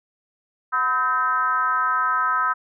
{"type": "tone with frequency modulation", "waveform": "sine", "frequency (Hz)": 1280, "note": "D#6", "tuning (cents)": 49, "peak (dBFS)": -18, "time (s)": [0.72, 2.54], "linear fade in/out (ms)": 20, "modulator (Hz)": 273, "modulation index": 1, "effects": []}